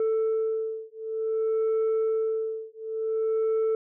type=beating tone pair; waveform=sine; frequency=442.3 / 442.85 Hz; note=A4 / A4; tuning=+9 / +11 cents; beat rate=0.55 Hz; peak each=-25 dBFS; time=0-3.75 s; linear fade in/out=2 ms; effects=tanh soft clip ceiling -21 dBFS